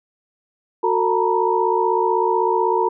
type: tone cluster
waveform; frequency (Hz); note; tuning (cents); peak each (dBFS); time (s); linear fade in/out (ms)
sine; 368.9 / 448.9 / 907 / 963; F#4 / A4 / A#5 / B5; -5 / +35 / -48 / -44; -21; 0.83-2.89; 10
effects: none